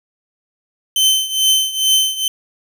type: tone with tremolo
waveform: sawtooth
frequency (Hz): 3079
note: G7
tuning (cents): -32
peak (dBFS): -6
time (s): 0.96-2.28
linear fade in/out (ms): 2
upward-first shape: triangle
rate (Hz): 2.3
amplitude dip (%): 85
effects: none